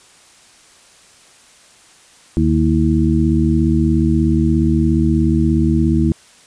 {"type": "harmonic tone with a mistuned harmonic", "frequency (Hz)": 76.9, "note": "D#2", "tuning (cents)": -20, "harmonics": [1, 2, 3, 4], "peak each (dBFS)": [-17, -17, -17, -17], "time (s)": [2.37, 6.12], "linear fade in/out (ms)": 0, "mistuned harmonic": 4, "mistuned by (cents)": 97, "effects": ["white hiss -47 dBFS RMS until 6.46 s", "resampled to 22050 Hz"]}